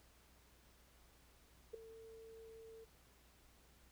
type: tone with ADSR envelope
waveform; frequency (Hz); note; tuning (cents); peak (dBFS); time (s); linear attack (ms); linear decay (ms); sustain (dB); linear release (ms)
sine; 449.2; A4; +36; -40; 1.73-2.85; 14; 5; -14; 14
effects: added 60 Hz sine -69 dBFS peak until 3.91 s + pink hiss -69 dBFS RMS until 3.91 s